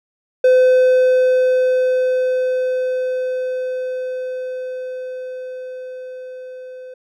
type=tone with level ramp; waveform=triangle; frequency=510 Hz; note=C5; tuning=44 cents flat; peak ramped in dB=-6 to -30 dBFS; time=0.44-6.94 s; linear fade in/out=5 ms; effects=none